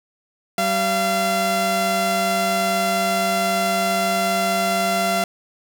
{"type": "tone pair together", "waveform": "sawtooth", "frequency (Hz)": [192.3, 685.3], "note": ["G3", "F5"], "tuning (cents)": [-33, -33], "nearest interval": "octave + minor seventh", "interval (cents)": 2200, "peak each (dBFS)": [-21, -15], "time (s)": [0.58, 5.24], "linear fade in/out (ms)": 2, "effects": []}